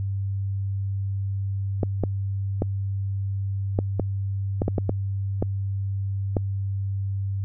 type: clicks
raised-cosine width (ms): 2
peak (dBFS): -9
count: 11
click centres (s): 1.832 / 2.037 / 2.621 / 3.789 / 3.997 / 4.619 / 4.681 / 4.782 / 4.894 / 5.425 / 6.368
effects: added 98 Hz sine -24 dBFS peak until 7.44 s